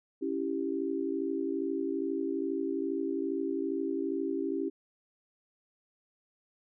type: chord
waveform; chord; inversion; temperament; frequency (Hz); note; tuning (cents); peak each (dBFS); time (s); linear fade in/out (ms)
sine; C# diminished; none; equal; 277.2 / 329.6 / 392; C#4 / E4 / G4; 0 / 0 / 0; -34; 0.21-4.7; 20
effects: none